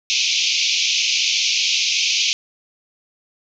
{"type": "band-pass noise", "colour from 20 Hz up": "pink", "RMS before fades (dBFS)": -19, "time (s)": [0.1, 2.33], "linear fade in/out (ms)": 0, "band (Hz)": [2300, 6500], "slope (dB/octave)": 96, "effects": []}